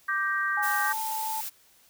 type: chord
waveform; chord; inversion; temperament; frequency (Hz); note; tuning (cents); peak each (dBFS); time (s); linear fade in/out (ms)
sine; G minor; second; just; 1176 / 1568 / 1881.6; D6 / G6 / Bb6; +2 / 0 / +16; -30 / -27 / -32; 0.08-0.93; 10
type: tone with pitch glide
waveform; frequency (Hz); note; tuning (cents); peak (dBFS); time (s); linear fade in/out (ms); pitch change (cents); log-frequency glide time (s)
sine; 830.6 to 878; G#5 to A5; 0 to -4; -30; 0.57-1.41; 5; +96; 0.84-0.94
type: noise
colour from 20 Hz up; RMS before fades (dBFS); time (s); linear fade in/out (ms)
blue; -35; 0.62-1.5; 20
effects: white hiss -60 dBFS RMS until 1.89 s